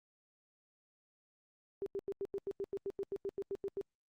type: tone bursts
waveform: sine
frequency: 395.2 Hz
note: G4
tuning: 14 cents sharp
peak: -35 dBFS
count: 16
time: 1.82-3.812 s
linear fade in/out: 0 ms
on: 42 ms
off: 88 ms
effects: Opus 48 kbps